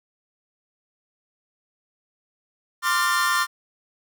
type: chord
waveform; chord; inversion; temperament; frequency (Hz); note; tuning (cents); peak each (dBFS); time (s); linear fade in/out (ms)
45% pulse; D minor seventh; third; equal with one note detuned; 1046.5 / 1174.7 / 1396.9 / 1804.3; C6 / D6 / F6 / A6; 0 / 0 / 0 / +43; -25; 2.82-3.47; 50
effects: none